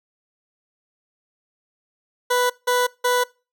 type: tone bursts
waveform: 20% pulse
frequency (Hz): 493.9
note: B4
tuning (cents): 0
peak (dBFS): -12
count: 3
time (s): 2.3-3.24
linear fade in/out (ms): 10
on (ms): 200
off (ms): 170
effects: noise-tail reverb RT60 0.3 s tail -23 dB re dry